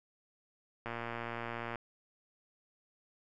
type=click train; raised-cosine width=0.5 ms; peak=-24 dBFS; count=106; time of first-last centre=0.86-1.757 s; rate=117 Hz; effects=none